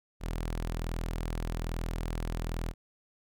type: tone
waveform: sawtooth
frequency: 41.2 Hz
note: E1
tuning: in tune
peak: -28 dBFS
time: 0.2-2.74 s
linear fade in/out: 50 ms
effects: none